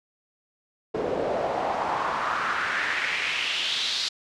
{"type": "noise with band-pass filter sweep", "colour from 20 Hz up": "pink", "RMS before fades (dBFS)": -27, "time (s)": [0.94, 4.09], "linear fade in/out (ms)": 10, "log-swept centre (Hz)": [440, 4400], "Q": 3, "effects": ["low-pass 7000 Hz 12 dB/octave"]}